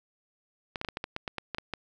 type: clicks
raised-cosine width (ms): 0.3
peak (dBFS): -17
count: 12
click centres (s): 0.758 / 0.814 / 0.848 / 0.887 / 0.971 / 1.041 / 1.164 / 1.278 / 1.383 / 1.547 / 1.584 / 1.737
effects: none